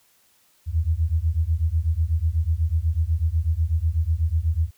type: beating tone pair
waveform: sine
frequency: 77.1 / 85.2 Hz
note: D#2 / F2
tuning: -15 / -42 cents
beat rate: 8.1 Hz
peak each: -22 dBFS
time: 0.66-4.71 s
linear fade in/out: 50 ms
effects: white hiss -61 dBFS RMS until 4.77 s